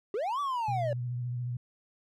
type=linear two-way sweep; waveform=triangle; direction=up then down; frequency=371 to 1171 to 557 Hz; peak=-27 dBFS; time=0.14-0.93 s; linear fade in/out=2 ms; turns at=0.4 s
type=tone with vibrato; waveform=sine; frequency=122.5 Hz; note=B2; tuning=14 cents flat; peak=-31 dBFS; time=0.68-1.57 s; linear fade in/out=5 ms; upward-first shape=triangle; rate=14 Hz; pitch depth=38 cents each way
effects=none